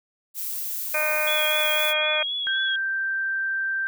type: noise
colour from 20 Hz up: violet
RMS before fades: -30 dBFS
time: 0.34-1.94 s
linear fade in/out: 50 ms
type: harmonic tone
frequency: 306 Hz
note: D#4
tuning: 29 cents flat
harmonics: 2 / 3 / 4 / 5 / 6 / 7 / 8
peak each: -27 / -36 / -33 / -30 / -36 / -33 / -25 dBFS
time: 0.94-2.23 s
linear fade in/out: 5 ms
type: tone with vibrato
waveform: sine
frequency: 3344 Hz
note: G#7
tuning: 11 cents sharp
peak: -25 dBFS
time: 1.27-2.76 s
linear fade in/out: 5 ms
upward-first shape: triangle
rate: 3.9 Hz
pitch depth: 40 cents each way
type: tone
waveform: sine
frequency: 1568 Hz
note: G6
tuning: in tune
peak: -23 dBFS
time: 2.47-3.87 s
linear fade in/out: 0 ms
effects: none